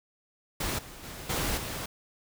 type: noise with level steps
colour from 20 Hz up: pink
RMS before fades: -31 / -46 / -42 / -30 / -36 dBFS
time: 0.6-1.86 s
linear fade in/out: 5 ms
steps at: 0.78 / 1.03 / 1.29 / 1.57 s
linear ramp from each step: 10 ms
effects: none